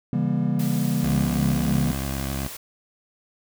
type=chord; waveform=triangle; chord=C# diminished seventh; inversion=none; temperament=just; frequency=138.59 / 166.31 / 199.57 / 239.5 Hz; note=C#3 / E3 / G3 / Bb3; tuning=0 / +16 / +31 / +47 cents; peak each=-24 dBFS; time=0.13-1.92 s; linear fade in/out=2 ms
type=noise; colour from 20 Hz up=white; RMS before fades=-37 dBFS; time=0.59-2.57 s; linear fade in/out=5 ms
type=tone with vibrato; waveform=15% pulse; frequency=67.7 Hz; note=C#2; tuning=40 cents flat; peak=-20 dBFS; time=1.03-2.48 s; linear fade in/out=10 ms; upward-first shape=sine; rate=11 Hz; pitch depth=43 cents each way
effects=none